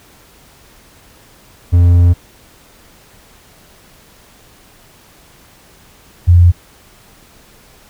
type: tone pair in turn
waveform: triangle / sine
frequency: 87.31 / 87.31 Hz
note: F2 / F2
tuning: 0 / 0 cents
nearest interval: unison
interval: 0 cents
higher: neither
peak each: -3 dBFS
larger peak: neither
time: 1.72-2.14 / 6.27-6.52 s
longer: first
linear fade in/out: 20 ms
effects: pink hiss -45 dBFS RMS until 7.89 s